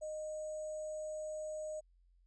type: tone with sample-and-hold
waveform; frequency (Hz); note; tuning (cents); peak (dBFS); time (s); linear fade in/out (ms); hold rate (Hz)
sine; 617; D#5; -15; -39; 0.01-1.81; 20; 7350
effects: added 44 Hz sine -65 dBFS peak until 2.26 s + resampled to 22050 Hz